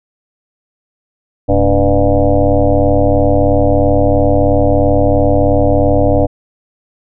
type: tone with frequency modulation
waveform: sine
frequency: 290 Hz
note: D4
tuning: 22 cents flat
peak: -7 dBFS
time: 1.48-6.27 s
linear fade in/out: 20 ms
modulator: 103 Hz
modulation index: 3.8
effects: none